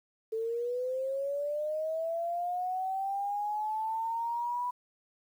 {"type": "linear sweep", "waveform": "sine", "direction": "up", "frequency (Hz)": [440, 987.8], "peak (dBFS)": -30, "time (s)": [0.32, 4.71], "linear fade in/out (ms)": 10, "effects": ["10-bit"]}